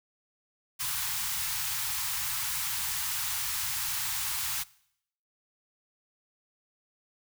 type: band-stop noise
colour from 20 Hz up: white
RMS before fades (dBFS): -32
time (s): 0.79-4.64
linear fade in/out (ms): 20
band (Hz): 160 to 790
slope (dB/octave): 96
effects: noise-tail reverb RT60 0.7 s tail -21 dB re dry